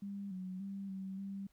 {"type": "tone with pitch steps", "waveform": "sine", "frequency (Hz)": [199.6, 185.4, 196.7, 191.4, 196.5], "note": ["G3", "F#3", "G3", "G3", "G3"], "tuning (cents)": [32, 4, 6, -41, 4], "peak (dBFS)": -40, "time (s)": [0.02, 1.47], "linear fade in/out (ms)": 5, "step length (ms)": 290, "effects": ["pink hiss -75 dBFS RMS until 1.52 s"]}